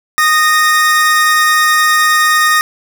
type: tone pair together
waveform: 45% pulse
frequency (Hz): 1237 / 1850.7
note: D#6 / A#6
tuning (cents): -10 / -13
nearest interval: perfect fifth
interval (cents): 697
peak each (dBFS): -11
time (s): 0.18-2.61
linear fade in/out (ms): 0
effects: none